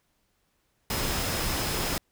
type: tone in noise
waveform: sine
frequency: 5110 Hz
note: D#8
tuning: 45 cents sharp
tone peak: -39 dBFS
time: 0.9-1.98 s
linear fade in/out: 2 ms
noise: pink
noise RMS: -29 dBFS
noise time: 0.9-1.98 s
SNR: -13 dB
effects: pink hiss -72 dBFS RMS until 2.11 s